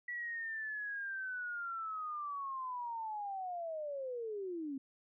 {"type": "linear sweep", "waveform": "sine", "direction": "down", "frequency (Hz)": [1952, 261.4], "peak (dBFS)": -38, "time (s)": [0.08, 4.78], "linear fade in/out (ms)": 5, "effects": []}